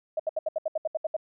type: tone bursts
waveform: sine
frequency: 630 Hz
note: D#5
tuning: 21 cents sharp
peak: -24 dBFS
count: 11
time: 0.17-1.166 s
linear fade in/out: 5 ms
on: 26 ms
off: 71 ms
effects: none